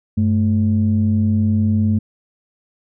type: tone pair together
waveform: sine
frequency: 97.59 / 217.2 Hz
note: G2 / A3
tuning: -7 / -22 cents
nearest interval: octave + major second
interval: 1385 cents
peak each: -15 dBFS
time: 0.17-1.99 s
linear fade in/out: 10 ms
effects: tanh soft clip ceiling -7 dBFS